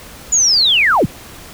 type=linear sweep; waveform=sine; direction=down; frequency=7020 to 48.55 Hz; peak=-9 dBFS; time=0.32-1.06 s; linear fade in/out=10 ms; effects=pink hiss -36 dBFS RMS until 1.53 s